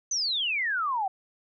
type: exponential sweep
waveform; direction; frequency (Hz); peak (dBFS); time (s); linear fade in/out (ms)
sine; down; 6272 to 740; -25; 0.11-1.08; 5
effects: none